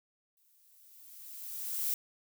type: noise with exponential growth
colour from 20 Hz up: violet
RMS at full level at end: -31 dBFS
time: 0.37-1.94 s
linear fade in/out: 1 ms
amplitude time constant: 340 ms
effects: none